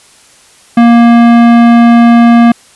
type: tone with tanh clipping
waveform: sine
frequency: 234.9 Hz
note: A#3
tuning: 13 cents sharp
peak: -3 dBFS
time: 0.77-2.52 s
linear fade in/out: 5 ms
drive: 18 dB
effects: white hiss -41 dBFS RMS until 2.75 s + resampled to 24000 Hz